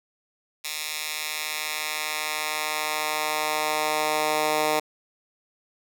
10% pulse tone with high-pass filter sweep, 153.3 Hz, D#3, 25 cents flat, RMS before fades -27 dBFS, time 0.64-4.8 s, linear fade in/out 10 ms, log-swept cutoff 3000 to 510 Hz, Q 0.81, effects none

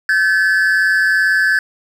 triangle tone pair together, 1538.5 / 1721 Hz, G6 / A6, -33 / -39 cents, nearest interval major second, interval 194 cents, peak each -11 dBFS, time 0.09-1.59 s, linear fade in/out 2 ms, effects tanh soft clip ceiling -6 dBFS + 7-bit

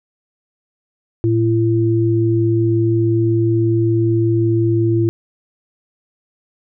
sine tone pair together, 112.93 / 338.4 Hz, A2 / E4, +46 / +45 cents, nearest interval octave + perfect fifth, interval 1899 cents, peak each -15 dBFS, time 1.24-5.09 s, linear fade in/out 0 ms, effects none

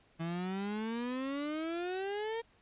35% pulse exponential sweep, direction up, 162.5 to 466.2 Hz, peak -33 dBFS, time 0.19-2.42 s, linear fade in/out 20 ms, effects pink hiss -67 dBFS RMS until 2.61 s + resampled to 8000 Hz

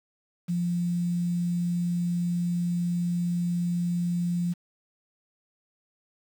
sine tone with quantisation, 174.3 Hz, F3, 3 cents flat, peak -24 dBFS, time 0.48-4.54 s, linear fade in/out 20 ms, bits 8, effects none

